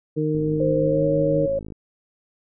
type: harmonic tone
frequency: 153.7 Hz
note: D#3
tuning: 21 cents flat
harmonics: 1 / 2 / 3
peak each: -24 / -24 / -24 dBFS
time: 0.16-1.47 s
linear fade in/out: 20 ms
type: click train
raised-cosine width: 3 ms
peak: -24 dBFS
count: 74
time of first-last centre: 0.35-1.722 s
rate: 53.2 Hz
type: tone with pitch glide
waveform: sine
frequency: 523.3 to 550.6 Hz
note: C5 to C#5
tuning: 0 to -12 cents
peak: -20 dBFS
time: 0.6-1.59 s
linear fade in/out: 5 ms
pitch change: +88 cents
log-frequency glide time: 0.78-1.07 s
effects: none